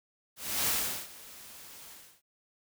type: noise with ADSR envelope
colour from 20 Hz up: white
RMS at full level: -28 dBFS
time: 0.36-2.22 s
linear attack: 310 ms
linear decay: 400 ms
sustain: -21 dB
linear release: 310 ms
effects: none